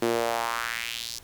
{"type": "tone with high-pass filter sweep", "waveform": "sawtooth", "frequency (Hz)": 116.54, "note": "A#2", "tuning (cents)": 0, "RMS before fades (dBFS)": -29, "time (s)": [0.02, 1.19], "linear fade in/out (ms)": 5, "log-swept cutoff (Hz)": [320, 5400], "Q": 2.4, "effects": ["pink hiss -52 dBFS RMS until 1.23 s"]}